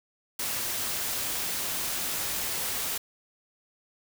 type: noise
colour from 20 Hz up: white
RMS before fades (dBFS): -31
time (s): 0.39-2.98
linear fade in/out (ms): 5
effects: none